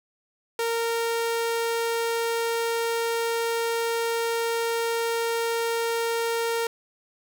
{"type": "tone", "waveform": "sawtooth", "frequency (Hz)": 461.8, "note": "A#4", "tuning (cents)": -16, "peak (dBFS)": -20, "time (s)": [0.59, 6.67], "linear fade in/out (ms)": 2, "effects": []}